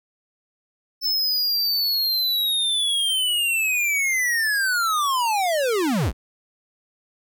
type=linear sweep; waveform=square; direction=down; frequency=5300 to 31.87 Hz; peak=-20 dBFS; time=1.01-6.13 s; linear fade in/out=50 ms; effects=none